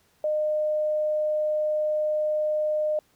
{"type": "tone", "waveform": "sine", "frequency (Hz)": 610, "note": "D#5", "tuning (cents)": -34, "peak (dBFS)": -22, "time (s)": [0.24, 2.99], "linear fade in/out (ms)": 2, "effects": ["pink hiss -64 dBFS RMS until 3.15 s", "high-pass 60 Hz 12 dB/octave"]}